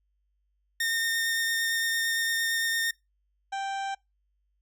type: tone with vibrato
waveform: sawtooth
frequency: 1828 Hz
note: A#6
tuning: 34 cents flat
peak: -22 dBFS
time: 0.8-2.91 s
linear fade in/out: 5 ms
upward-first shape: sine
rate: 8.8 Hz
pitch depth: 9 cents each way
type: harmonic tone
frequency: 784 Hz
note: G5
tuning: in tune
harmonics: 1 / 2 / 3 / 4 / 5 / 7 / 8 / 9 / 10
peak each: -30 / -38 / -46 / -45 / -48 / -53 / -54 / -55 / -54 dBFS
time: 3.52-3.95 s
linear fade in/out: 10 ms
effects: noise-tail reverb RT60 0.2 s tail -24 dB re dry + added 50 Hz sine -70 dBFS peak until 4.61 s